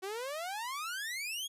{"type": "exponential sweep", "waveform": "sawtooth", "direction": "up", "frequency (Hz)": [368.9, 3384], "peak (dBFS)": -33, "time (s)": [0.02, 1.48], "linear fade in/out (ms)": 20, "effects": ["resampled to 32000 Hz"]}